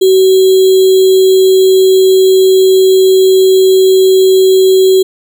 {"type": "tone with sample-and-hold", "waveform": "sine", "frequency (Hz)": 378.1, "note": "F#4", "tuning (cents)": 38, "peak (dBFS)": -3, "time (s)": [0.01, 5.03], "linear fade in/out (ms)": 10, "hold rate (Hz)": 3675, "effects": []}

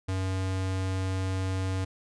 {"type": "tone", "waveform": "square", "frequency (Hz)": 94.4, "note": "F#2", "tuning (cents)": 35, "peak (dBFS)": -28, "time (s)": [0.08, 1.85], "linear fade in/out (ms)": 10, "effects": ["resampled to 22050 Hz"]}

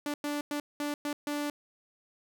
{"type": "tone bursts at uneven times", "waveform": "sawtooth", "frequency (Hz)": 292.5, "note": "D4", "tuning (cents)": -7, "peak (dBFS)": -27, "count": 6, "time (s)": [[0.06, 0.14], [0.24, 0.41], [0.51, 0.6], [0.8, 0.94], [1.05, 1.13], [1.27, 1.5]], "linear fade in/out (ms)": 2, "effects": []}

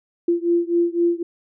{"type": "beating tone pair", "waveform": "sine", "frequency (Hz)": [341.7, 345.6], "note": ["F4", "F4"], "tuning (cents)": [-38, -18], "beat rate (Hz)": 3.9, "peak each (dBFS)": [-19, -20], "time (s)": [0.28, 1.23], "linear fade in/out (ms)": 5, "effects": []}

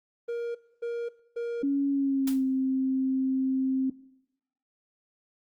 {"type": "tone bursts", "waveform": "triangle", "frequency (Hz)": 470.7, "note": "A#4", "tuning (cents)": 17, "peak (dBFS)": -27, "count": 3, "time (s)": [0.28, 1.63], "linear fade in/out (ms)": 10, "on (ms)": 270, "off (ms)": 270}
{"type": "tone with pitch glide", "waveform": "sine", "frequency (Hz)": [279.2, 263.5], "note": ["C#4", "C4"], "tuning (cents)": [13, 12], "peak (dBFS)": -23, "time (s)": [1.63, 3.9], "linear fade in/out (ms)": 5, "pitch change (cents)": -101, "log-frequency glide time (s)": [1.9, 2.43]}
{"type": "noise with exponential decay", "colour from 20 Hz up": "white", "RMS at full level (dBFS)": -34, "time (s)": [2.27, 2.44], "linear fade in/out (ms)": 5, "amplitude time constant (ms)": 35}
{"effects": ["noise-tail reverb RT60 0.8 s tail -20 dB re dry", "Opus 24 kbps"]}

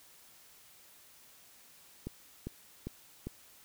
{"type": "click train", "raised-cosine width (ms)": 3, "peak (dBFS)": -25, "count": 4, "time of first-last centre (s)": [2.07, 3.27], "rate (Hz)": 2.5, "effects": ["white hiss -59 dBFS RMS until 3.64 s"]}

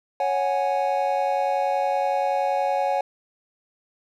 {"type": "chord", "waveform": "triangle", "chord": "C# suspended fourth", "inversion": "none", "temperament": "equal", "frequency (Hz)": [554.4, 740, 830.6], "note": ["C#5", "F#5", "G#5"], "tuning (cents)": [0, 0, 0], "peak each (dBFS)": -23, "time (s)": [0.2, 3.01], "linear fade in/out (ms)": 2, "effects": []}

